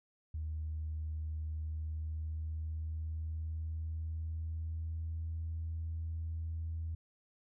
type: tone with pitch glide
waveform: sine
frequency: 78 to 81.36 Hz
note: D#2 to E2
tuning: +5 to -22 cents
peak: -35 dBFS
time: 0.34-6.95 s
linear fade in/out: 5 ms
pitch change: +73 cents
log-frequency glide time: 1.5-5.37 s
effects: tanh soft clip ceiling -31 dBFS